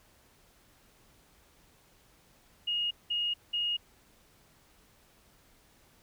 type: tone bursts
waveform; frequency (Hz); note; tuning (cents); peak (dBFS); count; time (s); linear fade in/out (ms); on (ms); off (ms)
sine; 2865; F7; +44; -28; 3; 2.67-3.77; 10; 240; 190
effects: pink hiss -63 dBFS RMS until 6.02 s